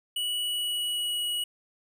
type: tone with pitch glide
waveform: square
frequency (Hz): 2940 to 2915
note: F#7 to F#7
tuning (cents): -12 to -26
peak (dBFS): -28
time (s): 0.16-1.44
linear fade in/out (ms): 5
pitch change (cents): -14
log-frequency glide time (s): 0.41-1.22
effects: none